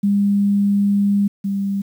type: tone pair in turn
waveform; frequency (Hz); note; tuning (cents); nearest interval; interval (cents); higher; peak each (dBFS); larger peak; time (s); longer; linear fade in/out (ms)
sine; 201.5 / 198.04; G3 / G3; +48 / +18; unison; 30; first; -13 / -18; first; 0.03-1.28 / 1.44-1.82; first; 10
effects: 8-bit